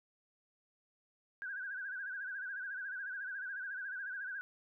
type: tone with vibrato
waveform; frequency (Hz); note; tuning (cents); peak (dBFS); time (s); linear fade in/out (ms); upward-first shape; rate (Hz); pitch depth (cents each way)
sine; 1558; G6; -11; -39; 1.42-4.41; 0; sine; 14; 95
effects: none